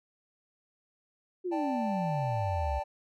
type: exponential sweep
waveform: sine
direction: down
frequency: 375.2 to 63.5 Hz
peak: -30 dBFS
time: 1.44-2.8 s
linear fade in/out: 20 ms
type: chord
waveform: triangle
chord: D suspended fourth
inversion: none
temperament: equal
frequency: 587.3 / 784 / 880 Hz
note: D5 / G5 / A5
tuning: 0 / 0 / 0 cents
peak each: -34 dBFS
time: 1.51-2.84 s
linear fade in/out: 20 ms
effects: none